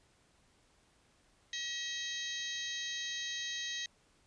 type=harmonic tone; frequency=639 Hz; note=D#5; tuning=46 cents sharp; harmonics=3 / 4 / 5 / 6 / 7 / 8 / 9 / 10; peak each=-42 / -50 / -45 / -41 / -49 / -52 / -54 / -45 dBFS; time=1.53-3.86 s; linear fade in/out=2 ms; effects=pink hiss -69 dBFS RMS until 4.26 s + resampled to 22050 Hz